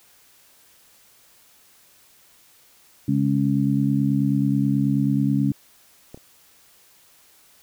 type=harmonic tone; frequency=69.3 Hz; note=C#2; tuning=in tune; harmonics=2 / 3 / 4; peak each=-22 / -22 / -22 dBFS; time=3.08-5.52 s; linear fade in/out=5 ms
type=clicks; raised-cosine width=2 ms; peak=-24 / -34 dBFS; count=2; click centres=6.145 / 6.175 s
effects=white hiss -55 dBFS RMS until 7.62 s